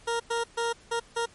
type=tone bursts at uneven times; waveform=20% pulse; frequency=466.2 Hz; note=A#4; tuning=in tune; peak=-21 dBFS; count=5; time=0.07-0.2 / 0.3-0.44 / 0.57-0.73 / 0.91-1 / 1.16-1.26 s; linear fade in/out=10 ms; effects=pink hiss -55 dBFS RMS until 1.34 s + MP3 48 kbps